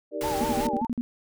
sine chord, Eb major seventh, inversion none, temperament equal, 311.1 / 392 / 466.2 / 587.3 Hz, Eb4 / G4 / Bb4 / D5, 0 / 0 / 0 / 0 cents, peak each -35 / -35 / -34 / -32 dBFS, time 0.11-0.82 s, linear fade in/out 50 ms
pink noise, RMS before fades -34 dBFS, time 0.21-0.67 s, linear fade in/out 0 ms
sine tone with vibrato, 840 Hz, G#5, 19 cents sharp, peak -28 dBFS, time 0.23-0.87 s, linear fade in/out 10 ms, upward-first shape sine, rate 5.2 Hz, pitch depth 130 cents each way
sine tone bursts, 240.2 Hz, B3, 48 cents flat, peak -24 dBFS, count 8, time 0.41-1.01 s, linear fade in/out 0 ms, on 33 ms, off 48 ms
effects none

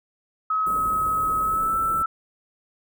sine tone with pitch glide, 1279 to 1325.6 Hz, D#6 to E6, +47 to +9 cents, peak -20 dBFS, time 0.5-2.06 s, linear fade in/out 5 ms, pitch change +62 cents, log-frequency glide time 1.41-1.77 s
pink band-stop noise, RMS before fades -36 dBFS, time 0.66-2.03 s, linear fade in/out 10 ms, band 640 to 7800 Hz, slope 96 dB/octave
effects none

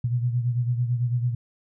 sine beating tone pair, 120.3 / 129.3 Hz, B2 / C3, -45 / -20 cents, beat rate 9 Hz, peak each -22 / -29 dBFS, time 0.04-1.35 s, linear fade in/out 5 ms, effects none

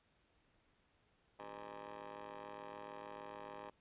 15% pulse ring-modulated tone, 106.7 Hz, G#2, 47 cents sharp, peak -39 dBFS, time 1.39-3.7 s, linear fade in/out 5 ms, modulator 715 Hz, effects pink hiss -75 dBFS RMS until 3.8 s + resampled to 8000 Hz

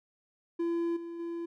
triangle tone with level steps, 338.5 Hz, E4, 46 cents sharp, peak -26 / -36 / -32 dBFS, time 0.59-1.46 s, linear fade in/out 10 ms, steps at 0.96 / 1.19 s, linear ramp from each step 10 ms, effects none

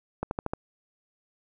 accelerating click train, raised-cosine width 1 ms, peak -15 dBFS, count 5, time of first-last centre 0.23-0.535 s, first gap 81 ms, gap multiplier 0.96, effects none

